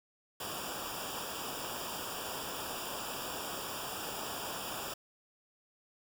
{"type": "noise with comb filter", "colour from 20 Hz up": "pink", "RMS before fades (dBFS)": -40, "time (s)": [0.4, 4.94], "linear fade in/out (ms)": 5, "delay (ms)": 0.48, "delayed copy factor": -0.9, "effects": []}